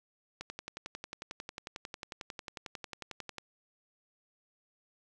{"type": "click train", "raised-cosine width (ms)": 0.2, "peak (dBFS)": -23, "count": 34, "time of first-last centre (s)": [0.41, 3.383], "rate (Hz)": 11.1, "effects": []}